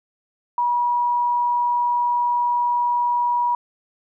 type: tone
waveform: sine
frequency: 965 Hz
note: B5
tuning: 40 cents flat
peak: -17 dBFS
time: 0.58-3.55 s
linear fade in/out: 2 ms
effects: none